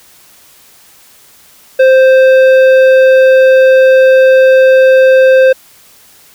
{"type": "tone with tanh clipping", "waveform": "sine", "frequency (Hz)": 523.3, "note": "C5", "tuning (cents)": 0, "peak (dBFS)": -4, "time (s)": [1.79, 5.53], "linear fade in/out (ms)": 10, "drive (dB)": 11, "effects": ["white hiss -42 dBFS RMS until 6.34 s"]}